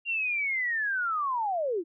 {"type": "linear sweep", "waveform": "sine", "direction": "down", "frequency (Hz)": [2794, 309.2], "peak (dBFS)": -26, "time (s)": [0.05, 1.84], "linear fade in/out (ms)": 50, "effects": []}